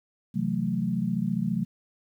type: chord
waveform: sine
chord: F# half-diminished seventh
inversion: second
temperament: equal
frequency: 130.81 / 164.81 / 185 / 220 Hz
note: C3 / E3 / F#3 / A3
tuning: 0 / 0 / 0 / 0 cents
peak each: -33 / -32 / -28 / -29 dBFS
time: 0.34-1.65 s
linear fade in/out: 20 ms
effects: 10-bit